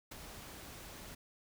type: noise with ADSR envelope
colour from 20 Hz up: pink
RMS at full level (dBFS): -44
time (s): 0.11-1.15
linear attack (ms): 10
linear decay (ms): 14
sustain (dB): -6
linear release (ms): 7
effects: none